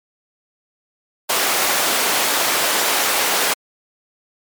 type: high-pass noise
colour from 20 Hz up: pink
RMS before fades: -18 dBFS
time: 1.29-3.54 s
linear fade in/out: 10 ms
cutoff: 530 Hz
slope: 12 dB/octave
effects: MP3 96 kbps